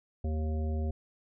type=harmonic tone; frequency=77.78 Hz; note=D#2; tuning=in tune; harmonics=1 / 3 / 5 / 7 / 9; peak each=-29 / -39 / -43 / -46 / -48 dBFS; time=0.24-0.91 s; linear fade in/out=5 ms; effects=none